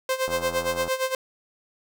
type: tone with tremolo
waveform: sawtooth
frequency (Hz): 522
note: C5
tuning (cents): -4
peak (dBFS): -17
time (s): 0.09-1.15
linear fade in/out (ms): 2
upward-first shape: sine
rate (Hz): 8.7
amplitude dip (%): 80
type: click train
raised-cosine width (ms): 1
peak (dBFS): -20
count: 52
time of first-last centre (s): 0.28-0.879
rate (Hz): 85.2
effects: none